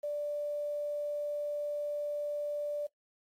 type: tone with quantisation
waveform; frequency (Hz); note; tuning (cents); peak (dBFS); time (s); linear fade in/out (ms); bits
sine; 587.3; D5; 0; -32; 0.03-2.87; 10; 10
effects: noise-tail reverb RT60 0.1 s tail -19 dB re dry + AAC 64 kbps